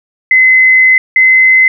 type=tone pair in turn; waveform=sine; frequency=2042 / 2049 Hz; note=C7 / C7; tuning=-43 / -37 cents; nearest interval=unison; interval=6 cents; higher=second; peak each=-3 dBFS; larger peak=neither; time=0.31-0.98 / 1.16-1.68 s; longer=first; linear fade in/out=2 ms; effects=none